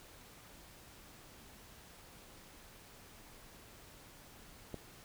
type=click; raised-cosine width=2 ms; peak=-28 dBFS; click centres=4.743 s; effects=pink hiss -57 dBFS RMS until 5.04 s